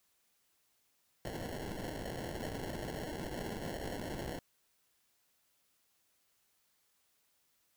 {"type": "noise with sample-and-hold", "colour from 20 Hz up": "violet", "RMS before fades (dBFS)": -41, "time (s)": [1.25, 4.39], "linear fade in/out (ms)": 2, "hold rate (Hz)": 1225, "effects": ["white hiss -75 dBFS RMS until 7.76 s"]}